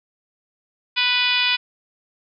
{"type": "harmonic tone", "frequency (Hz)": 493.9, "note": "B4", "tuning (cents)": 0, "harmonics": [2, 3, 4, 5, 6, 7, 8, 9, 10], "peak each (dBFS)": [-30, -28, -28, -21, -24, -23, -28, -31, -30], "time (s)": [0.96, 1.57], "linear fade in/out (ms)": 20, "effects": []}